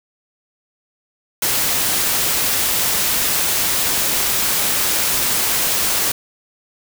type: noise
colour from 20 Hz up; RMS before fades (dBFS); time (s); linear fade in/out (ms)
white; -18; 1.42-6.12; 5
effects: none